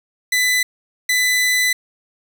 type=tone bursts at uneven times; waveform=sawtooth; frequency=1999 Hz; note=B6; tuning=20 cents sharp; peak=-11 dBFS; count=2; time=0.32-0.63 / 1.09-1.73 s; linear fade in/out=5 ms; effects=none